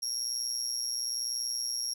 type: tone with amplitude modulation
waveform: 35% pulse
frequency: 5588 Hz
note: F8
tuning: in tune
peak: -25 dBFS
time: 0.02-1.94 s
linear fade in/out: 10 ms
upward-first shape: sine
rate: 121 Hz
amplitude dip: 75%
effects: none